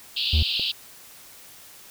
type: band-pass noise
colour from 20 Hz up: pink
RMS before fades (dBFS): -26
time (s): 0.16-0.72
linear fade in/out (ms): 10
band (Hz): 2700 to 4700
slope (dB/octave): 96
type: tone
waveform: triangle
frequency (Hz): 77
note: D#2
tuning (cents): -17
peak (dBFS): -15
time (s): 0.33-0.43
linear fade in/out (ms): 5
type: click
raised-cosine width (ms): 2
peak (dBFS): -23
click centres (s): 0.596
effects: white hiss -47 dBFS RMS until 1.9 s